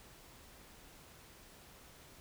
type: silence
effects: pink hiss -58 dBFS RMS until 2.2 s